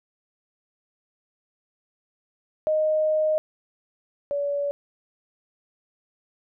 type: tone pair in turn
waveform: sine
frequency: 620 / 571.1 Hz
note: D#5 / D5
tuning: -6 / -49 cents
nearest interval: minor second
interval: 143 cents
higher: first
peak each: -19 / -23 dBFS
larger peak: first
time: 2.67-3.38 / 4.31-4.71 s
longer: first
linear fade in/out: 0 ms
effects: none